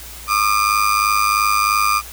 35% pulse tone with amplitude modulation, 1205 Hz, D6, 44 cents sharp, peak -9 dBFS, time 0.27-2.02 s, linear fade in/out 50 ms, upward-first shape sine, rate 103 Hz, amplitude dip 75%, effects added 60 Hz sine -38 dBFS peak until 2.12 s + white hiss -36 dBFS RMS until 2.12 s

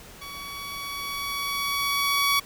15% pulse tone with level ramp, 1129 Hz, C#6, 31 cents sharp, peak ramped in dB -31 to -13 dBFS, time 0.21-2.4 s, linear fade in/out 10 ms, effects pink hiss -46 dBFS RMS until 2.45 s

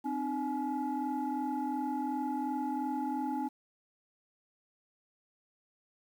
sine tone cluster, 260.6 / 303.4 / 848 Hz, C4 / D#4 / G#5, -7 / -44 / +36 cents, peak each -34 / -35 / -34 dBFS, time 0.04-3.49 s, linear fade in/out 20 ms, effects tanh soft clip ceiling -26 dBFS + 10-bit

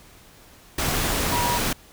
sine tone in noise, 962 Hz, B5, 46 cents flat, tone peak -23 dBFS, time 1.32-1.58 s, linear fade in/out 5 ms, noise pink, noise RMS -24 dBFS, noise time 0.78-1.73 s, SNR -2 dB, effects pink hiss -50 dBFS RMS until 1.92 s

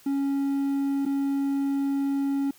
triangle tone with dropouts, 277.2 Hz, C#4, in tune, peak -21 dBFS, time 0.06-2.51 s, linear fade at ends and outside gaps 5 ms, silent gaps 1.054-1.061 s, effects white hiss -55 dBFS RMS until 2.58 s

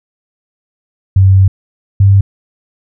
sine tone pair in turn, 95.8 / 98.55 Hz, G2 / G2, -39 / +10 cents, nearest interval unison, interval 49 cents, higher second, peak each -3 dBFS, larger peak neither, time 1.16-1.48 / 2-2.21 s, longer first, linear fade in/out 5 ms, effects none

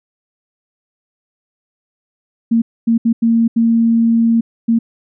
sine tone bursts at uneven times, 229.6 Hz, A#3, 26 cents flat, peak -9 dBFS, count 6, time 2.51-2.62 / 2.87-2.98 / 3.05-3.13 / 3.22-3.48 / 3.56-4.41 / 4.68-4.79 s, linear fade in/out 10 ms, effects none

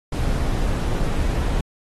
brown noise, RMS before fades -21 dBFS, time 0.12-1.61 s, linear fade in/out 5 ms, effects AAC 32 kbps

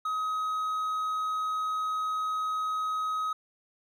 triangle tone, 1266 Hz, D#6, 30 cents sharp, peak -26 dBFS, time 0.05-3.33 s, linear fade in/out 5 ms, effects none

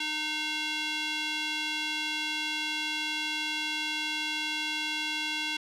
square tone with band-pass filter, 306.3 Hz, D#4, 27 cents flat, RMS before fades -32 dBFS, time 0-5.57 s, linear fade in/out 5 ms, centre 3100 Hz, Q 2.4, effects none

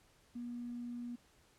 triangle tone with tanh clipping, 240.5 Hz, B3, 46 cents flat, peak -40 dBFS, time 0.35-1.16 s, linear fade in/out 10 ms, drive 2 dB, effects pink hiss -68 dBFS RMS until 1.58 s + low-pass 11000 Hz 12 dB/octave

